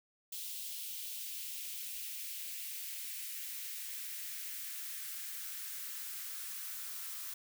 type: noise with high-pass filter sweep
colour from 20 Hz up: blue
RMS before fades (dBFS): -43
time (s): 0.32-7.34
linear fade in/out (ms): 5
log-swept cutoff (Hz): 3200 to 1200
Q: 1.9
effects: none